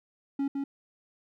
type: tone with echo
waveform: triangle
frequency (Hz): 277.2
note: C#4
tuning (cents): 0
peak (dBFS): -24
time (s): 0.39-0.48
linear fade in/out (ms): 5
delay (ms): 160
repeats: 1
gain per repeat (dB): -3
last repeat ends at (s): 0.64
effects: none